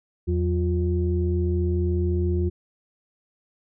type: tone cluster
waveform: sine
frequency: 82.9 / 183 / 353.3 Hz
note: E2 / F#3 / F4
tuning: +10 / -19 / +20 cents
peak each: -21 / -29 / -26 dBFS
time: 0.27-2.5 s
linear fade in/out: 20 ms
effects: tanh soft clip ceiling -11 dBFS